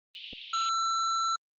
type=band-pass noise; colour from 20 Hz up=white; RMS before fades=-43 dBFS; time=0.15-0.69 s; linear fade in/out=0 ms; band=2700 to 3600 Hz; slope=48 dB/octave
type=clicks; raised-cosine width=2 ms; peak=-38 / -33 dBFS; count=2; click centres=0.329 / 0.333 s
type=tone; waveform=square; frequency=1338 Hz; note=E6; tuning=25 cents sharp; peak=-27 dBFS; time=0.53-1.36 s; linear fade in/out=5 ms
effects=Opus 24 kbps